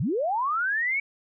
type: linear sweep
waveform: sine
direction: up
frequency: 98 to 2266 Hz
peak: -23 dBFS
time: 0-1 s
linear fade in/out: 5 ms
effects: none